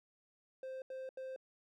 triangle tone bursts, 523.3 Hz, C5, in tune, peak -40 dBFS, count 3, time 0.63-1.362 s, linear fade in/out 2 ms, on 190 ms, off 81 ms, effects none

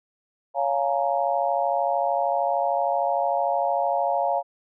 sine chord, Bb minor seventh, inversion first, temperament just, 559.4 / 699.2 / 839.1 / 932.3 Hz, Db5 / F5 / Ab5 / Bb5, +16 / +2 / +18 / 0 cents, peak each -26 / -24 / -27 / -29 dBFS, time 0.54-4.43 s, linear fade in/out 50 ms, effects none

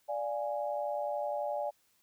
sine chord, D diminished, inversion none, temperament equal, 587.3 / 698.5 / 830.6 Hz, D5 / F5 / Ab5, 0 / 0 / 0 cents, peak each -34 / -39 / -37 dBFS, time 0.08-1.71 s, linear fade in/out 20 ms, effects white hiss -71 dBFS RMS until 2.02 s

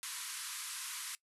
white band-pass noise, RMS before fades -43 dBFS, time 0.03-1.15 s, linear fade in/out 0 ms, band 960 to 12000 Hz, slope 96 dB/octave, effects noise-tail reverb RT60 0.1 s tail -20 dB re dry

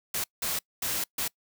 white noise bursts at uneven times, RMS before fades -30 dBFS, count 4, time 0.14-0.24 / 0.42-0.59 / 0.82-1.04 / 1.18-1.28 s, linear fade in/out 5 ms, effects noise-tail reverb RT60 0.1 s tail -25 dB re dry

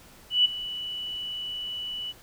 sine tone with ADSR envelope, 2960 Hz, F#7, in tune, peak -15 dBFS, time 0.3-2.13 s, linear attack 150 ms, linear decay 13 ms, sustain -16 dB, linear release 30 ms, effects pink hiss -52 dBFS RMS until 2.22 s

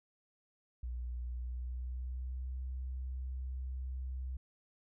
sine tone with pitch glide, 60.7 to 64.31 Hz, B1 to C2, -29 to -29 cents, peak -37 dBFS, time 0.83-4.37 s, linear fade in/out 5 ms, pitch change +100 cents, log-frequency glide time 1.22-2.62 s, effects none

